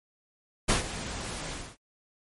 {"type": "noise with ADSR envelope", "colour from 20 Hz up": "pink", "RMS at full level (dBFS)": -22, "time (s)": [0.68, 1.77], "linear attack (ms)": 19, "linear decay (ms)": 130, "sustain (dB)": -14, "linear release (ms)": 250, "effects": ["MP3 48 kbps"]}